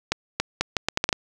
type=accelerating click train; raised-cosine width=0.2 ms; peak=-4 dBFS; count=9; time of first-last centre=0.12-1.128 s; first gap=280 ms; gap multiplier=0.75; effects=none